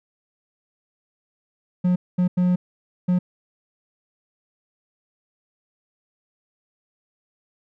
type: tone bursts at uneven times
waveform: triangle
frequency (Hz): 180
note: F#3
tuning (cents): -47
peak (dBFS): -14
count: 4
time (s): 1.84-1.96 / 2.18-2.28 / 2.37-2.56 / 3.08-3.19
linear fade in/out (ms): 10
effects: none